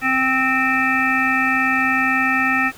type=harmonic tone; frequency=261.6 Hz; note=C4; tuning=in tune; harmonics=1 / 3 / 5 / 7 / 9 / 10; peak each=-23 / -25 / -22 / -19 / -24 / -25 dBFS; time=0.01-2.72 s; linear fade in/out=50 ms; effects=pink hiss -42 dBFS RMS until 2.77 s